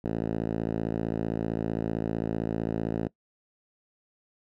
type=tone with band-pass filter; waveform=5% pulse; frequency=55.5 Hz; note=A1; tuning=16 cents sharp; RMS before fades=-30 dBFS; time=0.04-3.08 s; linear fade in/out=10 ms; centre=220 Hz; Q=0.78; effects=noise-tail reverb RT60 0.1 s tail -22 dB re dry